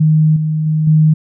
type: tone with level steps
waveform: sine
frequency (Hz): 155.56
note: D#3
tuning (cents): 0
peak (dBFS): -7 / -13 / -11 / -6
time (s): 0-1.14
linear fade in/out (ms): 10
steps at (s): 0.36 / 0.66 / 0.87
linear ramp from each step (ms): 5
effects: none